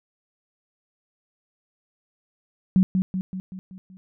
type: tone with echo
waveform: sine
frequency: 186.9 Hz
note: F#3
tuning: 18 cents sharp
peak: -13 dBFS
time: 2.76-2.83 s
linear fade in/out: 0 ms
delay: 190 ms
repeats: 6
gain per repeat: -5 dB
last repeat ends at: 3.97 s
effects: none